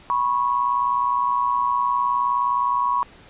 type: tone pair together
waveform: sine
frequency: 980.6 / 1100 Hz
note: B5 / C#6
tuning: -13 / -14 cents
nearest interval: major second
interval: 199 cents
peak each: -21 dBFS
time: 0.1-3.03 s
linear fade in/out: 0 ms
effects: pink hiss -48 dBFS RMS until 3.29 s + resampled to 8000 Hz